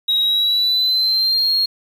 sine tone with pitch glide, 3820 to 4263 Hz, A#7 to C8, +42 to +32 cents, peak -12 dBFS, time 0.08-1.66 s, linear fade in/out 10 ms, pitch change +190 cents, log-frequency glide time 0.22-1.54 s, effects tanh soft clip ceiling -12 dBFS + 7-bit

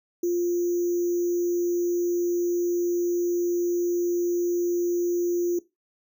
sine tone with sample-and-hold, 349.2 Hz, F4, in tune, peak -21 dBFS, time 0.23-5.59 s, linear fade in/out 5 ms, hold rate 6300 Hz, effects noise-tail reverb RT60 0.2 s tail -17 dB re dry

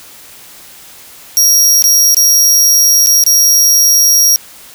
sawtooth tone with dropouts, 5650 Hz, F8, 19 cents sharp, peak -3 dBFS, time 1.37-4.36 s, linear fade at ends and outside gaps 0 ms, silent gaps 1.823-1.84 / 2.145-2.168 / 3.062-3.07 / 3.238-3.264 s, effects white hiss -36 dBFS RMS until 4.74 s

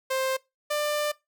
sawtooth tone pair in turn, 526 / 594.8 Hz, C5 / D5, +9 / +22 cents, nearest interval major second, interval 213 cents, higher second, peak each -21 dBFS, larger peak neither, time 0.1-0.37 / 0.7-1.12 s, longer second, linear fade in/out 10 ms, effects noise-tail reverb RT60 0.2 s tail -21 dB re dry

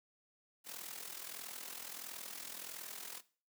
white noise with amplitude modulation, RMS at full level -44 dBFS, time 0.64-3.22 s, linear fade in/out 50 ms, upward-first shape sine, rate 41.5 Hz, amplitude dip 70%, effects noise-tail reverb RT60 0.4 s tail -18 dB re dry + high-pass 200 Hz 12 dB/octave

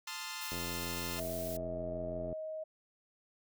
10% pulse chord, F dominant seventh, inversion first, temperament equal with one note detuned, 880 / 1039.3 / 1244.5 / 1396.9 Hz, A5 / C6 / Eb6 / F6, 0 / -12 / 0 / 0 cents, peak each -37 / -36 / -40 / -38 dBFS, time 0.07-1.2 s, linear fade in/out 5 ms
blue noise, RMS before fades -45 dBFS, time 0.41-1.57 s, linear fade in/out 5 ms
click train, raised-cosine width 2 ms, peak -30 dBFS, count 157, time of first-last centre 0.52-2.328 s, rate 86.3 Hz
sine tone with pitch glide, 646 to 628.7 Hz, E5 to D#5, -35 to +18 cents, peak -38 dBFS, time 1.18-2.64 s, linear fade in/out 10 ms, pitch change -47 cents, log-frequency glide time 1.39-1.86 s
effects none

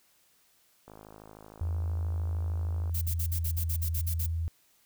click train, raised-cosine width 1 ms, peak -34 dBFS, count 108, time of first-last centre 0.88-2.895 s, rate 53.1 Hz
sine tone with pitch glide, 83.8 to 82.5 Hz, E2 to E2, +29 to +2 cents, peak -28 dBFS, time 1.61-4.48 s, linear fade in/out 0 ms, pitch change -27 cents, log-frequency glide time 3.04-3.51 s
violet noise bursts, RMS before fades -35 dBFS, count 11, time 2.94-4.266 s, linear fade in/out 10 ms, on 76 ms, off 49 ms
effects white hiss -66 dBFS RMS until 4.85 s

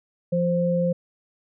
sine tone pair together, 173.16 / 524 Hz, F3 / C5, -14 / +2 cents, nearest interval octave + perfect fifth, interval 1916 cents, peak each -22 dBFS, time 0.32-0.93 s, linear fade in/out 10 ms, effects none

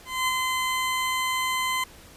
20% pulse tone with ADSR envelope, 1029 Hz, C6, 29 cents flat, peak -16 dBFS, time 0.05-1.84 s, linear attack 230 ms, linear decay 17 ms, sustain -3 dB, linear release 5 ms, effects pink hiss -49 dBFS RMS until 2.16 s + resampled to 32000 Hz

